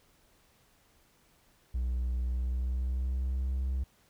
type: tone with pitch glide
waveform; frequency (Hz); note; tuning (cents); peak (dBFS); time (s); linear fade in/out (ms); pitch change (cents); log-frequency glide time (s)
triangle; 61.74 to 65.41; B1 to C2; 0 to 0; -26; 1.74-3.84; 10; +100; 2.25-3.55
effects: tanh soft clip ceiling -22 dBFS + pink hiss -66 dBFS RMS until 4.09 s